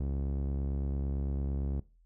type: tone with low-pass filter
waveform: sawtooth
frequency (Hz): 68.9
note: C#2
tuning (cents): -10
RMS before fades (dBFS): -33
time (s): 0-1.8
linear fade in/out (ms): 5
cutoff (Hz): 370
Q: 0.61
effects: noise-tail reverb RT60 0.3 s tail -20 dB re dry + added 42 Hz sine -60 dBFS peak until 2.05 s